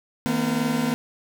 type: tone cluster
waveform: 40% pulse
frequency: 157.3 / 230.3 / 252.7 Hz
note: D#3 / A#3 / B3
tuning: +19 / -21 / +40 cents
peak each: -29 / -24 / -24 dBFS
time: 0.26-0.94 s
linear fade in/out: 0 ms
effects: none